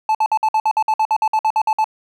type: tone bursts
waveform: triangle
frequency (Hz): 871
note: A5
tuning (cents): -18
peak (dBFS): -11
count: 16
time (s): 0.09-1.843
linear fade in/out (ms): 2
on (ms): 58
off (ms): 55
effects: none